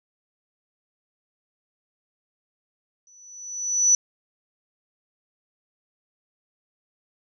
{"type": "tone with exponential growth", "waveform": "sine", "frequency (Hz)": 5950, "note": "F#8", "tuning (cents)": 9, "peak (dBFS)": -12, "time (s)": [3.07, 3.95], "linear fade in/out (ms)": 1, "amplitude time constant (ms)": 190, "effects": []}